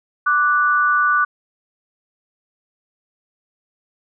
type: tone pair together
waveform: sine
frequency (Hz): 1172.3 / 1477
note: D6 / F#6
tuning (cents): -3 / -3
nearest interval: major third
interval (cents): 400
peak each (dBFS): -16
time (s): 0.26-1.25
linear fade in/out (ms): 10
effects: none